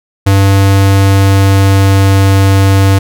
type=tone with pitch glide; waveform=square; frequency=98 to 97.38 Hz; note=G2 to G2; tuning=0 to -11 cents; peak=-5 dBFS; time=0.26-2.99 s; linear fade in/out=10 ms; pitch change=-11 cents; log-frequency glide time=0.52-2.38 s; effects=none